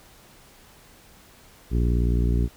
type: harmonic tone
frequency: 59.3 Hz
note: A#1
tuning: 30 cents sharp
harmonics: 1 / 2 / 3 / 4 / 5 / 6 / 7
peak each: -20 / -26 / -30 / -32 / -34 / -36 / -37 dBFS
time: 1.7-2.49 s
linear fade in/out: 50 ms
effects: pink hiss -52 dBFS RMS until 2.56 s